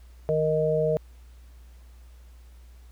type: harmonic tone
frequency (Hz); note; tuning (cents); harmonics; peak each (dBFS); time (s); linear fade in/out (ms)
155.56; D#3; 0; 1 / 3 / 4; -28 / -24 / -25; 0.29-0.97; 0
effects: added 60 Hz sine -46 dBFS peak until 2.91 s + pink hiss -62 dBFS RMS until 2.91 s